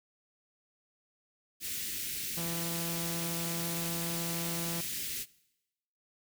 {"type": "band-stop noise", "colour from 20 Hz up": "white", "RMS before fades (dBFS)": -37, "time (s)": [1.6, 5.26], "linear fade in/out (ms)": 50, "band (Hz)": [380, 1900], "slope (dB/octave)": 24}
{"type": "tone", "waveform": "sawtooth", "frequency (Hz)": 168.4, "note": "E3", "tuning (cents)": 37, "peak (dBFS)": -32, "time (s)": [2.37, 4.81], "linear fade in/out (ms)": 5}
{"effects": ["noise-tail reverb RT60 0.9 s tail -21 dB re dry"]}